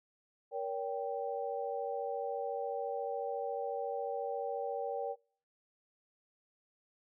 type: chord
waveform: sine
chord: G diminished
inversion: first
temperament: just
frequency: 470.4 / 564.5 / 784 Hz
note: Bb4 / Db5 / G5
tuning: +16 / +31 / 0 cents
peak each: -38 / -39 / -39 dBFS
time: 0.51-5.16 s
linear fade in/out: 50 ms
effects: noise-tail reverb RT60 0.5 s tail -26 dB re dry